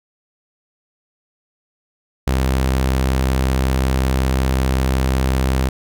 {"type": "tone", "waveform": "sawtooth", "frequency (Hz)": 65.41, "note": "C2", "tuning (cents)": 0, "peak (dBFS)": -11, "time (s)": [2.27, 5.69], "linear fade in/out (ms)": 5, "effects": []}